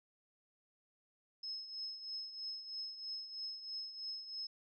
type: tone with tremolo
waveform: sine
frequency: 5180 Hz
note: E8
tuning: 31 cents flat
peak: -39 dBFS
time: 1.43-4.47 s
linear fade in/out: 5 ms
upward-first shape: triangle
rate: 3.1 Hz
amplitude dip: 70%
effects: none